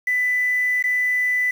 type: tone with dropouts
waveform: triangle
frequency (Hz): 1993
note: B6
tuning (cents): +15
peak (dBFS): -14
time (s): 0.07-1.51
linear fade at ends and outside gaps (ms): 5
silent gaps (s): 0.826-0.839
effects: tanh soft clip ceiling -15 dBFS + 7-bit